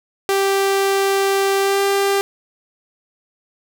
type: tone with pitch glide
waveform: sawtooth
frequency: 392 to 396.3 Hz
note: G4 to G4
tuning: 0 to +19 cents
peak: -11 dBFS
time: 0.29-2.21 s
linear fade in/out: 0 ms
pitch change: +19 cents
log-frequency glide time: 1.6-1.81 s
effects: none